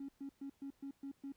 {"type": "tone bursts", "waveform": "triangle", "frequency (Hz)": 276.1, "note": "C#4", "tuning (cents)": -7, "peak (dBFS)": -39, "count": 7, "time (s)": [0, 1.322], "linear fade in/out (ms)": 5, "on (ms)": 86, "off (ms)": 120, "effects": ["tanh soft clip ceiling -39 dBFS", "pink hiss -75 dBFS RMS until 1.36 s"]}